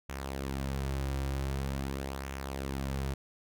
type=tone with flanger; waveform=sawtooth; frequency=67.8 Hz; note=C#2; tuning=38 cents flat; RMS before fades=-35 dBFS; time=0.09-3.14 s; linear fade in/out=5 ms; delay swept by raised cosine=0.22 to 4.72 ms; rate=0.45 Hz; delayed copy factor=-0.5; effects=none